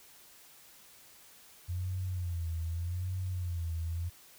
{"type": "tone with vibrato", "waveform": "sine", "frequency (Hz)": 87.31, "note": "F2", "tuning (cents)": 0, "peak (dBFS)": -32, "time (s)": [1.68, 4.1], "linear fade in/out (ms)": 20, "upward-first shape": "sine", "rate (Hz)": 0.83, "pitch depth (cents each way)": 110, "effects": ["white hiss -57 dBFS RMS until 4.38 s"]}